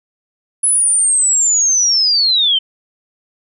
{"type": "linear sweep", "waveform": "sine", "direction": "down", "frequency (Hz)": [10270, 3046], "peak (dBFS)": -10, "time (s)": [0.63, 2.59], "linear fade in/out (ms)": 10, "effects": []}